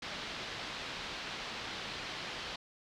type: low-pass noise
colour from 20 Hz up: white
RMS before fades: -42 dBFS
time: 0.02-2.56 s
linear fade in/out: 5 ms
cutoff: 4300 Hz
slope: 24 dB/octave
effects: none